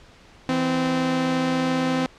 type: tone pair together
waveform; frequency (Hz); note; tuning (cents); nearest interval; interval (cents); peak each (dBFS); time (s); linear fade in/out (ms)
sawtooth; 163.7 / 258.4; E3 / C4; -12 / -21; minor sixth; 791; -24 / -17; 0.49-2.06; 0
effects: pink hiss -50 dBFS RMS until 2.18 s + low-pass 5000 Hz 12 dB/octave